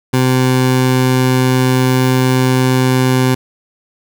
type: tone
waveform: 20% pulse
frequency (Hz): 128.6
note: C3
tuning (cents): -30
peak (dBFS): -5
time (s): 0.13-3.35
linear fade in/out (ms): 10
effects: none